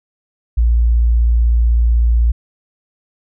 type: tone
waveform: sine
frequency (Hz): 58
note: A#1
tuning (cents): -8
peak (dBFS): -9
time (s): 0.57-2.32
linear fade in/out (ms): 10
effects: none